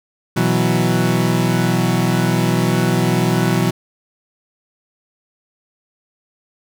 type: chord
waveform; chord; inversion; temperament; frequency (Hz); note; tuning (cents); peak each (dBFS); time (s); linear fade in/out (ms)
30% pulse; B suspended fourth; none; equal; 123.47 / 164.81 / 185; B2 / E3 / F#3; 0 / 0 / 0; -16; 0.36-3.71; 10
effects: none